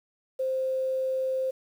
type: tone with quantisation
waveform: sine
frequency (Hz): 523.3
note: C5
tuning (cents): 0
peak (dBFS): -25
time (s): 0.39-1.51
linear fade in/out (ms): 10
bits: 9
effects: none